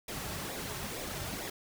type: noise with flanger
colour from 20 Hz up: pink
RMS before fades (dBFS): -39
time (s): 0.08-1.5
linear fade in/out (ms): 5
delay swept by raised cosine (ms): 0.66 to 4.16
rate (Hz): 2.2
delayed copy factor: -0.6
effects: none